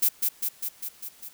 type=noise with echo; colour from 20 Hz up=violet; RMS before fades=-21 dBFS; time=0.02-0.09 s; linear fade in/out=10 ms; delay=200 ms; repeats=6; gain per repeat=-3 dB; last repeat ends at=1.29 s; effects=white hiss -54 dBFS RMS until 1.33 s